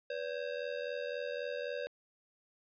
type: ring-modulated tone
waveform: square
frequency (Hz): 533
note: C5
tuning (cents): +32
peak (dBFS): -34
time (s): 0.1-1.87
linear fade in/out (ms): 0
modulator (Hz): 41.9
effects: resampled to 11025 Hz